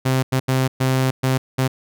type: tone bursts at uneven times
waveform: sawtooth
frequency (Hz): 130.81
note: C3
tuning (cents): 0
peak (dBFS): -12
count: 6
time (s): 0.05-0.23 / 0.32-0.4 / 0.48-0.68 / 0.8-1.11 / 1.23-1.38 / 1.58-1.68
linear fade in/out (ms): 10
effects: none